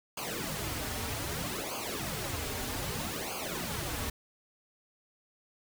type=noise with flanger; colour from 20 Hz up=pink; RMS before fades=-36 dBFS; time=0.17-4.1 s; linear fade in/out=5 ms; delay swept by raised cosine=0.53 to 5.93 ms; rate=0.63 Hz; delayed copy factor=-0.95; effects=none